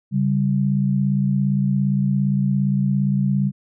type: tone pair together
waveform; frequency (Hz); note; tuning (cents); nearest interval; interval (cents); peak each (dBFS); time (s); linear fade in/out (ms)
sine; 138.59 / 196; C#3 / G3; 0 / 0; tritone; 600; -19; 0.11-3.52; 50
effects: none